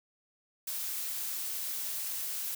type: noise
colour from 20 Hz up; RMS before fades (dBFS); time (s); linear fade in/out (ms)
blue; -36; 0.67-2.55; 5
effects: none